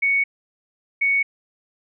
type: tone pair in turn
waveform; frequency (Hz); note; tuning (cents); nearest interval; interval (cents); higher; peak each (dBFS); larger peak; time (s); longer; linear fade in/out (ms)
sine; 2225 / 2225; C#7 / C#7; +6 / +6; unison; 0; neither; -16; neither; 0.02-0.24 / 1.01-1.23; neither; 10
effects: none